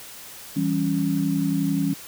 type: chord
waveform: sine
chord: C# diminished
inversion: first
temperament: equal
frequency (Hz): 164.81 / 196 / 277.2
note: E3 / G3 / C#4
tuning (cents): 0 / 0 / 0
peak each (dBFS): -25 / -26 / -23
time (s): 0.56-1.94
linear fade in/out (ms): 10
effects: white hiss -41 dBFS RMS until 2.07 s